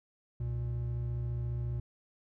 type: tone pair together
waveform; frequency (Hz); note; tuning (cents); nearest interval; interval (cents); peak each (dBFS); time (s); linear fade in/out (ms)
triangle; 64.6 / 119.09; C2 / A#2; -21 / +37; major seventh; 1058; -36 / -31; 0.4-1.8; 5
effects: none